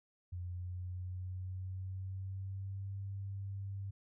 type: tone with pitch glide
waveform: sine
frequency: 89.1 to 98.29 Hz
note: F2 to G2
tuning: +35 to +5 cents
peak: -39 dBFS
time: 0.32-3.91 s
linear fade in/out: 10 ms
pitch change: +170 cents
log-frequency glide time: 0.47-2.97 s
effects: none